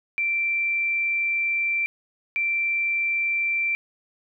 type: tone pair in turn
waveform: sine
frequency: 2349 / 2349 Hz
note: D7 / D7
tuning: 0 / 0 cents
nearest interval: unison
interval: 0 cents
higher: neither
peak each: -21 dBFS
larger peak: neither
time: 0.18-1.86 / 2.36-3.75 s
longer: first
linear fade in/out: 0 ms
effects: none